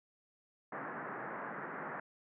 white band-pass noise, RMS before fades -43 dBFS, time 0.72-2 s, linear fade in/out 5 ms, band 140 to 1800 Hz, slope 48 dB/octave, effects none

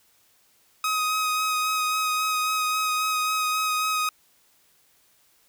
sawtooth tone with vibrato, 1260 Hz, D#6, 21 cents sharp, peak -19 dBFS, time 0.84-4.09 s, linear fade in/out 2 ms, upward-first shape sine, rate 3.7 Hz, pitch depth 15 cents each way, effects white hiss -62 dBFS RMS until 5.48 s

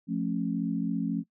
sine chord, F augmented, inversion none, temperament just, 174.61 / 218.3 / 272.8 Hz, F3 / A3 / C#4, 0 / -13 / -28 cents, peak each -31 dBFS, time 0.07-1.24 s, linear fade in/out 50 ms, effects noise-tail reverb RT60 0.1 s tail -21 dB re dry

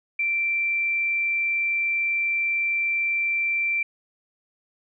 sine tone, 2349 Hz, D7, in tune, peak -21 dBFS, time 0.19-3.83 s, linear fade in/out 5 ms, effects none

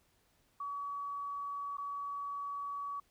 sine tone with dropouts, 1135 Hz, C#6, 41 cents sharp, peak -37 dBFS, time 0.6-3 s, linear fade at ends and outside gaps 5 ms, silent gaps 1.771-1.781 s, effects pink hiss -72 dBFS RMS until 3.1 s

